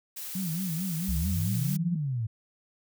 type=noise; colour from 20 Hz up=blue; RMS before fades=-38 dBFS; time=0.16-1.77 s; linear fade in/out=10 ms
type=tone with vibrato; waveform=sine; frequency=174.61 Hz; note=F3; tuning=in tune; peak=-29 dBFS; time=0.35-1.96 s; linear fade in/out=5 ms; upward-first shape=sine; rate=4.5 Hz; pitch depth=180 cents each way
type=exponential two-way sweep; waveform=sine; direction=up then down; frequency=61.74 to 180.4 to 106.6 Hz; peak=-27 dBFS; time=1.08-2.27 s; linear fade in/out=10 ms; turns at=1.87 s
effects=none